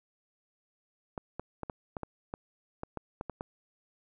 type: clicks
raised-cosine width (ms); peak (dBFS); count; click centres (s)
1; -22; 12; 1.178 / 1.396 / 1.633 / 1.698 / 1.968 / 2.033 / 2.339 / 2.834 / 2.973 / 3.211 / 3.297 / 3.409
effects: none